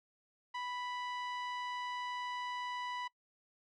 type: tone with low-pass filter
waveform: sawtooth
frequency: 987.8 Hz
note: B5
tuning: in tune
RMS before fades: -41 dBFS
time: 0.54-3.08 s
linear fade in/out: 10 ms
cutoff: 3400 Hz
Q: 0.84
effects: noise-tail reverb RT60 0.1 s tail -23 dB re dry